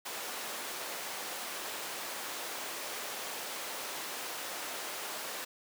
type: high-pass noise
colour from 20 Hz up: pink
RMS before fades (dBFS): -40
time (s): 0.05-5.45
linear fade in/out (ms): 10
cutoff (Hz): 510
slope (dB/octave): 12
effects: none

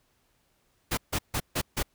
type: noise bursts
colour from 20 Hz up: pink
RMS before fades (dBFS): -28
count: 5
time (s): 0.91-1.83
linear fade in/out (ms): 10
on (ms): 64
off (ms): 150
effects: pink hiss -70 dBFS RMS until 1.94 s

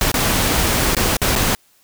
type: noise with dropouts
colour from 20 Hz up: pink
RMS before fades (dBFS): -17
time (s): 0.01-1.55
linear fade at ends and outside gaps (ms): 0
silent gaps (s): 0.116-0.142 / 0.949-0.967 / 1.168-1.217 / 1.354-1.361
effects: white hiss -56 dBFS RMS until 1.83 s

